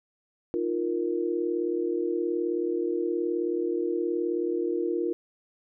sine chord, Eb suspended second, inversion none, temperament just, 311.1 / 350 / 466.7 Hz, Eb4 / F4 / Bb4, 0 / +4 / +2 cents, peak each -32 / -27 / -31 dBFS, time 0.54-5.13 s, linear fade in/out 0 ms, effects none

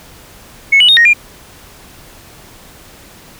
sine tone with pitch steps, 2198 / 2946 / 3706 / 1869 / 2404 Hz, C#7 / F#7 / A#7 / A#6 / D7, -15 / -8 / -11 / +4 / +40 cents, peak -3 dBFS, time 0.72-1.135 s, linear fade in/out 10 ms, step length 83 ms, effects tanh soft clip ceiling 0 dBFS + pink hiss -39 dBFS RMS until 3.39 s

